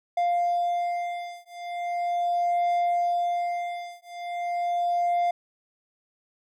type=beating tone pair; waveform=triangle; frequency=699 / 699.39 Hz; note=F5 / F5; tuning=+1 / +2 cents; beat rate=0.39 Hz; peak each=-25 dBFS; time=0.17-5.31 s; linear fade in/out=5 ms; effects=none